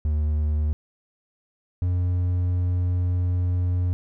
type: tone pair in turn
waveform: triangle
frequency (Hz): 75.8 / 89.52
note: D#2 / F2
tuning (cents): -45 / +43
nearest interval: minor third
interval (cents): 288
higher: second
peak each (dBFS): -18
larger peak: neither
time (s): 0.05-0.73 / 1.82-3.93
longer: second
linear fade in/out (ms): 0
effects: none